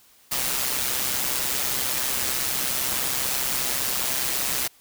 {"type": "noise with amplitude modulation", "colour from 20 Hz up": "white", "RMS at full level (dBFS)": -23, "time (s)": [0.31, 4.68], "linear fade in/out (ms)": 10, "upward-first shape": "sine", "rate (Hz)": 130, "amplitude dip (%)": 55, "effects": ["white hiss -56 dBFS RMS until 4.8 s"]}